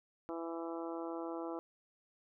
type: harmonic tone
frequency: 166.4 Hz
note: E3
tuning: 17 cents sharp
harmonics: 2 / 3 / 4 / 5 / 6 / 7 / 8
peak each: -41 / -45 / -47 / -49 / -51 / -52 / -53 dBFS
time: 0.29-1.59 s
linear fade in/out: 0 ms
effects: none